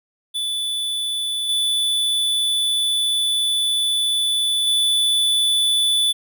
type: tone with level steps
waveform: square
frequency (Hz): 3477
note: A7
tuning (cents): -21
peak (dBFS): -22 / -18 / -16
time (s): 0.34-6.13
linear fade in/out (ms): 20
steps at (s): 1.49 / 4.67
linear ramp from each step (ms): 2
effects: none